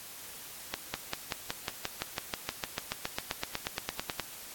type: accelerating click train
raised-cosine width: 0.2 ms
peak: -14 dBFS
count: 25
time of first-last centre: 0.74-4.197 s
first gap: 200 ms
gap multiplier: 0.97
effects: white hiss -46 dBFS RMS until 4.54 s + AAC 64 kbps